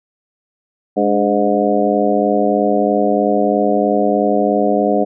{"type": "harmonic tone with a mistuned harmonic", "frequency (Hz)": 103.1, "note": "G#2", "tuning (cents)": -12, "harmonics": [2, 3, 4, 5, 6, 7], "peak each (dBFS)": [-19, -19, -19, -19, -19, -19], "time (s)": [0.96, 5.05], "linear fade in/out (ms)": 20, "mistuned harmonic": 3, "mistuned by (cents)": -72, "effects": []}